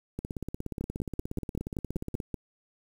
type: two click trains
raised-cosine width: 3 ms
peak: -21 / -19 dBFS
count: 35 / 9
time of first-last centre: 0.19-2.202 / 0.81-2.343 s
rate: 16.9 / 5.22 Hz
effects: 8-bit